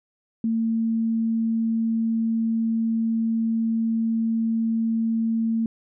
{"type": "tone", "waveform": "sine", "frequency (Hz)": 226, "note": "A3", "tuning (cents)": 47, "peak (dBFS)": -20, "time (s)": [0.44, 5.66], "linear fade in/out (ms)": 2, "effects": []}